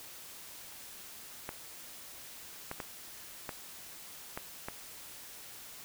clicks, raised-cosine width 0.5 ms, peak -22 dBFS, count 6, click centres 1.491 / 2.714 / 2.802 / 3.492 / 4.375 / 4.685 s, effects white hiss -49 dBFS RMS until 5.84 s

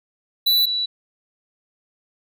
square / sine tone pair in turn, 3963 / 3941 Hz, B7 / B7, +5 / -4 cents, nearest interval unison, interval 9 cents, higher first, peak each -15 / -20 dBFS, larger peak first, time 0.46-0.66 / 0.66-0.86 s, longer neither, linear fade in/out 10 ms, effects none

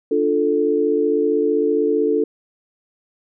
sine chord, D minor, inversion none, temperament equal, 293.7 / 349.2 / 440 Hz, D4 / F4 / A4, 0 / 0 / 0 cents, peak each -21 / -22 / -17 dBFS, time 0.11-2.24 s, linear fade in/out 5 ms, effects none

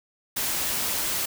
white noise, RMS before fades -27 dBFS, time 0.36-1.26 s, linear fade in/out 10 ms, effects none

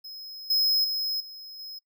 square tone with level steps, 5120 Hz, D#8, 49 cents sharp, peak -39 / -21 / -27 / -41 / -38 dBFS, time 0.04-1.79 s, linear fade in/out 10 ms, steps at 0.5 / 0.84 / 1.2 / 1.59 s, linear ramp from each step 5 ms, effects noise-tail reverb RT60 0.1 s tail -21 dB re dry

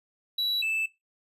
triangle tone pair in turn, 3921 / 2635 Hz, B7 / E7, -13 / -1 cents, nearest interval perfect fifth, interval 688 cents, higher first, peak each -24 dBFS, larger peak neither, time 0.38-0.62 / 0.62-0.86 s, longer neither, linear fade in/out 5 ms, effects noise-tail reverb RT60 0.2 s tail -19 dB re dry + resampled to 32000 Hz

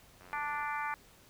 click train, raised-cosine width 0.5 ms, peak -39 dBFS, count 39, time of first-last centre 0.21-0.63 s, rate 90.5 Hz
harmonic tone, 293.7 Hz, D4, in tune, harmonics 3 / 4 / 5 / 6 / 7 / 8, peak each -37 / -39 / -41 / -43 / -44 / -45 dBFS, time 0.33-0.94 s, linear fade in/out 0 ms
effects pink hiss -60 dBFS RMS until 1.29 s

